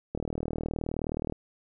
click train, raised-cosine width 2 ms, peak -18 dBFS, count 47, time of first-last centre 0.15-1.323 s, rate 39.2 Hz, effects none

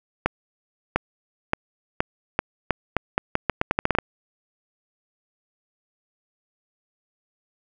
accelerating click train, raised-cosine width 0.5 ms, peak -4 dBFS, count 17, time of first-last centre 0.26-3.986 s, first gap 700 ms, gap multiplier 0.82, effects none

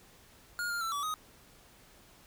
square tone with pitch steps, 1428 / 1403 / 1335 / 1146 / 1252 Hz, F6 / F6 / E6 / D6 / D#6, +38 / +8 / +22 / -43 / +10 cents, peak -33 dBFS, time 0.59-1.14 s, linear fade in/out 0 ms, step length 110 ms, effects pink hiss -59 dBFS RMS until 2.26 s

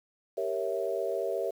sine chord, G diminished seventh, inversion none, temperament equal, 392 / 466.2 / 554.4 / 659.3 Hz, G4 / Bb4 / Db5 / Fb5, 0 / 0 / 0 / 0 cents, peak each -34 dBFS, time 0.37-1.51 s, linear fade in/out 10 ms, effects 9-bit

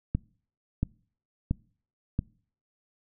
click train, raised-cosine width 5 ms, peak -13 dBFS, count 4, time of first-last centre 0.15-2.191 s, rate 1.47 Hz, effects noise-tail reverb RT60 0.5 s tail -25 dB re dry

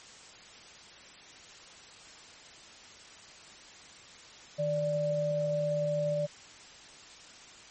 sine tone pair together, 155.56 / 586.7 Hz, D#3 / D5, 0 / -2 cents, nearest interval octave + major seventh, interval 2298 cents, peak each -34 / -28 dBFS, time 4.58-6.27 s, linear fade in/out 20 ms, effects white hiss -51 dBFS RMS until 7.7 s + MP3 32 kbps

